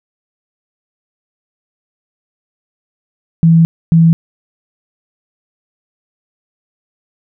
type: tone bursts at uneven times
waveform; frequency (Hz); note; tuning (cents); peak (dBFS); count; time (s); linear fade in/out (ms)
sine; 164.81; E3; 0; -4; 2; 3.43-3.65 / 3.92-4.13; 0
effects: none